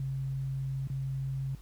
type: tone with dropouts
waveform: sine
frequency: 134.5 Hz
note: C3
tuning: 48 cents sharp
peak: -31 dBFS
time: 0-1.55 s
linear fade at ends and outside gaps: 2 ms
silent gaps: 0.873-0.9 s
effects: added 50 Hz sine -47 dBFS peak until 1.61 s + pink hiss -61 dBFS RMS until 1.61 s